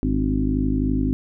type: harmonic tone with a mistuned harmonic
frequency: 51.91 Hz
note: G#1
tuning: in tune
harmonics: 1 / 2 / 3 / 4 / 5 / 6 / 7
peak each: -24 / -28 / -29 / -30 / -22 / -28 / -34 dBFS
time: 0.03-1.13 s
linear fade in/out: 0 ms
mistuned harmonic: 6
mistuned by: -51 cents
effects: none